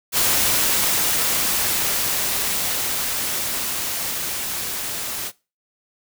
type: noise with level ramp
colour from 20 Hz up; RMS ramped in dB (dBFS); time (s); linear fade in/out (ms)
white; -18 to -28; 0.12-5.32; 50
effects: noise-tail reverb RT60 0.3 s tail -22 dB re dry